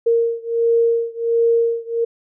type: beating tone pair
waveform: sine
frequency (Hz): 463 / 464.4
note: A#4 / A#4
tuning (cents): -12 / -7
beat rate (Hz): 1.4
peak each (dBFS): -17 / -18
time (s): 0.06-2.05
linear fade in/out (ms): 10
effects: none